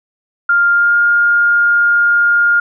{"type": "tone with pitch glide", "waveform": "sine", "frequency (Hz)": [1400, 1413.8], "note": ["F6", "F6"], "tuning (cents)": [4, 21], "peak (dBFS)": -8, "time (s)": [0.49, 2.6], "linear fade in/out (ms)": 5, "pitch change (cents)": 17, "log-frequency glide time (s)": [0.72, 0.96], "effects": []}